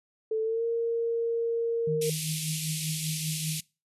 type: tone with pitch glide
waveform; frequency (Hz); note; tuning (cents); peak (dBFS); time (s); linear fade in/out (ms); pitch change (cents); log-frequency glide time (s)
sine; 440 to 462.9; A4 to A#4; 0 to -12; -25; 0.31-2.1; 5; +88; 0.42-0.64
type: tone with tremolo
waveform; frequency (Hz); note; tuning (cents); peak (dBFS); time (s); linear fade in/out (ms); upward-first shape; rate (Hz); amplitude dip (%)
sine; 156.9; D#3; +15; -28; 1.87-3.6; 5; triangle; 5.1; 65
type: band-pass noise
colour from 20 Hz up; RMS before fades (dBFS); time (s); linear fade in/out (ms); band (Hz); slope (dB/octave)
white; -35; 2.01-3.61; 10; 2300 to 12000; 48
effects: noise-tail reverb RT60 0.3 s tail -24 dB re dry + resampled to 32000 Hz